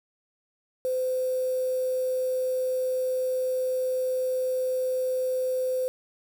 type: tone with quantisation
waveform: sine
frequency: 512 Hz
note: C5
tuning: 38 cents flat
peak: -24 dBFS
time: 0.85-5.88 s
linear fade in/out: 0 ms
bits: 7
effects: none